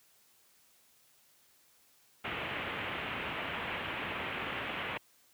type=low-pass noise; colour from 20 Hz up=white; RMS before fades=-38 dBFS; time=2.24-4.98 s; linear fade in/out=10 ms; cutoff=3000 Hz; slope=48 dB/octave; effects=white hiss -66 dBFS RMS until 5.33 s + high-pass 60 Hz 12 dB/octave